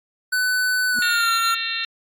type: tone with pitch glide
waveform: square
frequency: 1500 to 1367.6 Hz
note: F#6 to F6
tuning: +23 to -37 cents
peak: -19 dBFS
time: 0.32-1.55 s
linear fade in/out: 10 ms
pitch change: -160 cents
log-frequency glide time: 0.9-1.32 s
type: tone with exponential growth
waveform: sine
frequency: 238.3 Hz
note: A#3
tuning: 38 cents sharp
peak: -26 dBFS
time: 0.91-0.99 s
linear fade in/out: 0 ms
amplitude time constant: 16 ms
type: harmonic tone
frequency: 455 Hz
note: A#4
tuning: 42 cents flat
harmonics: 3 / 4 / 5 / 6 / 7 / 8 / 9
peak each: -35 / -30 / -37 / -28 / -40 / -29 / -29 dBFS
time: 1.02-1.85 s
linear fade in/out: 2 ms
effects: AAC 64 kbps